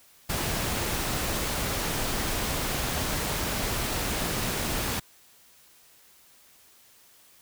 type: noise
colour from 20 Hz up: pink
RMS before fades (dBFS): -29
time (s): 0.29-5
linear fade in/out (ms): 10
effects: white hiss -57 dBFS RMS until 7.41 s